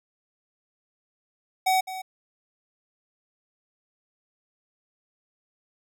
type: tone with echo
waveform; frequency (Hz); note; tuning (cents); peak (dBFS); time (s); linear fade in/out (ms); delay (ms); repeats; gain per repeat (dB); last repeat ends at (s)
square; 753; F#5; +30; -20; 1.66-1.81; 10; 210; 1; -13; 2.02
effects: none